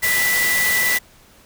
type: tone in noise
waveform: sine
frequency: 1975.5 Hz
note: B6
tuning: in tune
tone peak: -17 dBFS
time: 0.02-0.99 s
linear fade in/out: 20 ms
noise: white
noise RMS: -22 dBFS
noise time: 0.02-0.99 s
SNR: +2 dB
effects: pink hiss -50 dBFS RMS until 1.45 s

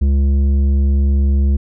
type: tone with tanh clipping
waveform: sine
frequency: 69.3 Hz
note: C#2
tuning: in tune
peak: -12 dBFS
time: 0.01-1.57 s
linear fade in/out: 10 ms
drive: 9 dB
effects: none

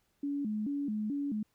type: tone with vibrato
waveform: sine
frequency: 246 Hz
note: B3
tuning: 7 cents flat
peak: -31 dBFS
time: 0.23-1.43 s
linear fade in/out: 5 ms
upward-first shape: square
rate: 2.3 Hz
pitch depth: 250 cents each way
effects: pink hiss -75 dBFS RMS until 1.54 s

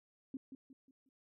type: tone with echo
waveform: sine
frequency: 265.7 Hz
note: C4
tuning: 27 cents sharp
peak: -39 dBFS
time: 0.34-0.37 s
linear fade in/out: 2 ms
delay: 180 ms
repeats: 4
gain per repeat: -8 dB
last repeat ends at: 1.09 s
effects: none

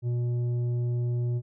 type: tone with tanh clipping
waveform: sine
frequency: 120.9 Hz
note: B2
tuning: 36 cents flat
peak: -26 dBFS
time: 0.02-1.42 s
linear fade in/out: 50 ms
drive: 7 dB
effects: none

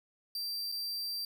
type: tone with dropouts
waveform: 45% pulse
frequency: 4699 Hz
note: D8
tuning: in tune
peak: -34 dBFS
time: 0.35-1.25 s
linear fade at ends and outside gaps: 2 ms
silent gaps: 0.718-0.722 s
effects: none

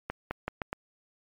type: accelerating click train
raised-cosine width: 0.5 ms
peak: -16 dBFS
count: 5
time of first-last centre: 0.1-0.729 s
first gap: 210 ms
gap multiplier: 0.81
effects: MP3 96 kbps

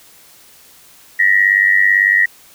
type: tone with amplitude modulation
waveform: sine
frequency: 1905 Hz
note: A#6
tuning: 37 cents sharp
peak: -5 dBFS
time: 1.19-2.26 s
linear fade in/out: 10 ms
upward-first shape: sine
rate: 98 Hz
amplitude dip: 85%
effects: white hiss -45 dBFS RMS until 2.54 s

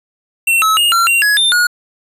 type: tone with pitch steps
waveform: square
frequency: 2710 / 1293 / 2847 / 1366 / 2757 / 1679 / 3595 / 1444 Hz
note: E7 / E6 / F7 / F6 / F7 / G#6 / A7 / F#6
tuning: +47 / -34 / +33 / -39 / -23 / +18 / +36 / -43 cents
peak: -10 dBFS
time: 0.47-1.67 s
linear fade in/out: 5 ms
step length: 150 ms
effects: resampled to 32000 Hz

